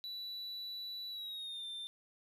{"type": "tone with pitch glide", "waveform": "triangle", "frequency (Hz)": [3950, 3581], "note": ["B7", "A7"], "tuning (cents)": [0, 30], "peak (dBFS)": -40, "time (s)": [0.04, 1.87], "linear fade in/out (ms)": 0, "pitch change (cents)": -170, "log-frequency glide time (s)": [1.1, 1.65], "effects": ["12-bit"]}